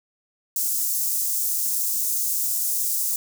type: high-pass noise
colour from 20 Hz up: white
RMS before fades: -24 dBFS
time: 0.56-3.16 s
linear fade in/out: 2 ms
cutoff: 6300 Hz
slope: 24 dB/octave
effects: none